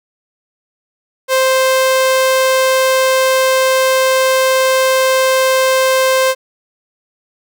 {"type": "tone", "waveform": "sawtooth", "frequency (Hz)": 523.3, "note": "C5", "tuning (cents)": 0, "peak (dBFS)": -6, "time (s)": [1.28, 6.35], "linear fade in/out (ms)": 50, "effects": []}